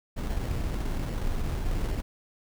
brown noise with sample-and-hold, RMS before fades -29 dBFS, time 0.16-2.02 s, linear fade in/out 20 ms, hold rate 2450 Hz, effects none

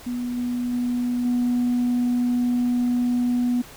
sine tone with level steps, 244.7 Hz, B3, 16 cents flat, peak -24 / -22 / -20 / -17 dBFS, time 0.06-3.62 s, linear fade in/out 10 ms, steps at 0.37 / 0.73 / 1.25 s, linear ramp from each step 2 ms, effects tanh soft clip ceiling -16 dBFS + pink hiss -44 dBFS RMS until 3.76 s

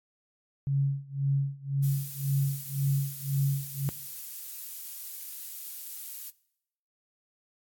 sine tone with tremolo, 138.59 Hz, C#3, in tune, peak -22 dBFS, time 0.67-3.89 s, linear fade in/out 0 ms, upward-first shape sine, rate 1.9 Hz, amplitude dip 95%
violet noise, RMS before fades -39 dBFS, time 1.82-6.31 s, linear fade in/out 20 ms
effects noise-tail reverb RT60 0.8 s tail -22 dB re dry + AAC 64 kbps

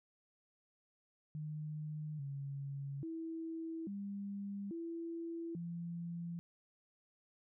sine tone with pitch steps, 152.5 / 139.3 / 326.3 / 200 / 334 / 170.4 Hz, D#3 / C#3 / E4 / G3 / E4 / F3, -34 / +9 / -18 / +35 / +23 / -42 cents, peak -40 dBFS, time 1.35-6.39 s, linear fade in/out 0 ms, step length 840 ms, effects none

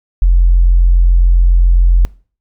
sine tone, 43.65 Hz, F1, in tune, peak -4 dBFS, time 0.22-2.05 s, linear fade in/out 0 ms, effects noise-tail reverb RT60 0.4 s tail -23 dB re dry + tanh soft clip ceiling 0 dBFS

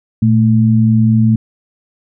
sine tone pair together, 115.54 / 220 Hz, A#2 / A3, -15 / 0 cents, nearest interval major seventh, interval 1115 cents, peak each -10 dBFS, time 0.22-1.36 s, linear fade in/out 5 ms, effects none

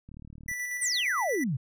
click train, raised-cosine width 5 ms, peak -34 dBFS, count 17, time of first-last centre 0.09-0.514 s, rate 37.7 Hz
square tone with tremolo, 1971 Hz, B6, 4 cents flat, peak -31 dBFS, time 0.48-1.44 s, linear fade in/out 5 ms, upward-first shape square, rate 8.6 Hz, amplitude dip 30%
sine exponential sweep, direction down, 9590 to 116.4 Hz, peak -26 dBFS, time 0.81-1.57 s, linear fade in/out 10 ms
effects none

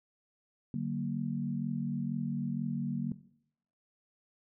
sine chord, D augmented, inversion none, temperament equal with one note detuned, 146.83 / 188.88 / 233.1 Hz, D3 / F#3 / A#3, 0 / +36 / 0 cents, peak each -36 / -37 / -35 dBFS, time 0.74-3.12 s, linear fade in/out 2 ms, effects noise-tail reverb RT60 0.7 s tail -17 dB re dry

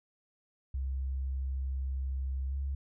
sine tone with pitch glide, 66.4 to 68.66 Hz, C2 to C#2, +26 to -16 cents, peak -31 dBFS, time 0.74-2.75 s, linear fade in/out 5 ms, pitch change +58 cents, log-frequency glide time 2.48-2.55 s, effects none

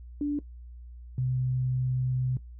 sine tone pair in turn, 290.9 / 127.94 Hz, D4 / C3, -16 / -38 cents, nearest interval octave + major second, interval 1422 cents, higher first, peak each -25 / -25 dBFS, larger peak neither, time 0.21-0.39 / 1.18-2.37 s, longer second, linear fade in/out 2 ms, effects noise-tail reverb RT60 0.1 s tail -18 dB re dry + added 60 Hz sine -42 dBFS peak until 2.59 s

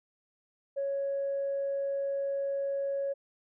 sine tone, 554.4 Hz, C#5, in tune, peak -28 dBFS, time 0.76-3.14 s, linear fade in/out 20 ms, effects tanh soft clip ceiling -25 dBFS

